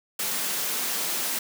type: high-pass noise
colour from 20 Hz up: white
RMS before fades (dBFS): -28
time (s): 0.19-1.39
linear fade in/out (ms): 5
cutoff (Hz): 160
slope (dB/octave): 96
effects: none